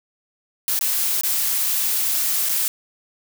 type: noise with dropouts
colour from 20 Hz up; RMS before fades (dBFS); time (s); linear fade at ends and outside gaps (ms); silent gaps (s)
blue; -21; 0.68-2.68; 1; 0.791-0.81 / 1.211-1.234 / 2.489-2.493
effects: none